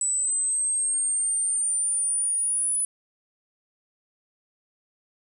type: exponential sweep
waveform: sine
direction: up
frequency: 7920 to 9956 Hz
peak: -22 dBFS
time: 0.01-2.85 s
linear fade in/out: 2 ms
effects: none